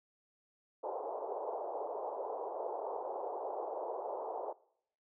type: band-pass noise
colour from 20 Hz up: pink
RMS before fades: -40 dBFS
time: 0.83-4.53 s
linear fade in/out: 10 ms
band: 410 to 940 Hz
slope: 48 dB/octave
effects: noise-tail reverb RT60 0.7 s tail -22 dB re dry